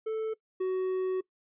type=tone pair in turn; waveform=triangle; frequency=440 / 373.4 Hz; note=A4 / F#4; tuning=0 / +16 cents; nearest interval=minor third; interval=284 cents; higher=first; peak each=-27 / -25 dBFS; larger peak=second; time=0.06-0.34 / 0.6-1.21 s; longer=second; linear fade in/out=10 ms; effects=noise-tail reverb RT60 0.1 s tail -21 dB re dry + resampled to 8000 Hz